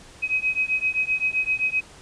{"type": "beating tone pair", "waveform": "sine", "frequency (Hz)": [2528, 2535.7], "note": ["D#7", "D#7"], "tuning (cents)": [27, 32], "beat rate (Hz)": 7.7, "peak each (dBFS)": -24, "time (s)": [0.22, 1.81], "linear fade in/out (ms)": 20, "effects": ["pink hiss -47 dBFS RMS until 2.01 s", "resampled to 22050 Hz"]}